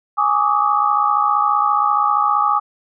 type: tone cluster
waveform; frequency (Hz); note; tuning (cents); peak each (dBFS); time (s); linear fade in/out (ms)
sine; 830 / 1137 / 1192 / 1263; G#5 / C#6 / D6 / D#6; -1 / +44 / +25 / +26; -19; 0.17-2.6; 20
effects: none